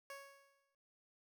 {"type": "tone with exponential decay", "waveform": "15% pulse", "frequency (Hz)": 554.4, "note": "C#5", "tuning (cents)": 0, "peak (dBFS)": -40, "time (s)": [0.1, 0.75], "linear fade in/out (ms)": 2, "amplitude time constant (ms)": 140, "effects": []}